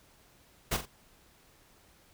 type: noise with echo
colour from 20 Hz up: pink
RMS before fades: -29 dBFS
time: 0.71-0.77 s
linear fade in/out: 10 ms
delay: 44 ms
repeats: 2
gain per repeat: -9 dB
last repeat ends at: 0.858 s
effects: pink hiss -62 dBFS RMS until 2.13 s